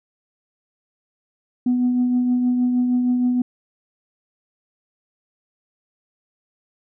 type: tone with tremolo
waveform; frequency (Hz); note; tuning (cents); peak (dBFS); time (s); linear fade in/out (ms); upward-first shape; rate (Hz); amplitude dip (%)
sine; 247.8; B3; +6; -13; 1.66-3.42; 5; triangle; 6.4; 40
effects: tanh soft clip ceiling -12 dBFS